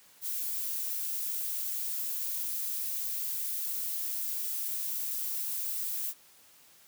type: noise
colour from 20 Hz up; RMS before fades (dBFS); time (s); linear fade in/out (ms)
violet; -34; 0.21-6.14; 50
effects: white hiss -59 dBFS RMS until 6.87 s + high-pass 80 Hz 12 dB/octave